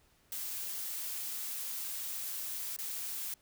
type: noise with dropouts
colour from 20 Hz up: blue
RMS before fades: -39 dBFS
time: 0.32-3.34 s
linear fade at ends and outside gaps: 2 ms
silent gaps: 2.764-2.787 s
effects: pink hiss -68 dBFS RMS until 3.41 s